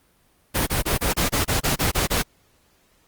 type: noise bursts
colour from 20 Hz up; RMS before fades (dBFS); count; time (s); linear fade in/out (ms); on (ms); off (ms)
pink; -21; 11; 0.54-2.23; 20; 130; 26
effects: pink hiss -61 dBFS RMS until 3.07 s + Opus 32 kbps